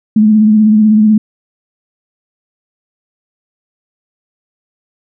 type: tone with vibrato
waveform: sine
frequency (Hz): 214.6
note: A3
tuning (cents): -43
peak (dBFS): -4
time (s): 0.16-1.18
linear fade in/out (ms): 5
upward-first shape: triangle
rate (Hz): 16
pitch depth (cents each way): 48
effects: none